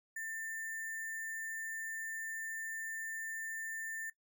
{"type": "tone with sample-and-hold", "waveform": "sine", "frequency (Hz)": 1793, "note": "A6", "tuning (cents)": 32, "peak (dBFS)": -39, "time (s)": [0.16, 4.1], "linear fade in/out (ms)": 5, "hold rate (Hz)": 8820, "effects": ["noise-tail reverb RT60 0.1 s tail -18 dB re dry"]}